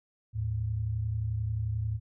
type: tone pair together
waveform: sine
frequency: 77.78 / 109.14 Hz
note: D#2 / A2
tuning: 0 / -14 cents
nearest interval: tritone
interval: 586 cents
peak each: -35 / -29 dBFS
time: 0.33-2 s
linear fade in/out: 50 ms
effects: none